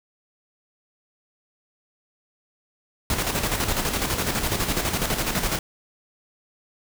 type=noise with tremolo; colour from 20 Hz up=pink; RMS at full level=-23 dBFS; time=3.1-5.59 s; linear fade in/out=2 ms; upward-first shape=square; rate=12 Hz; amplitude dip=50%; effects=none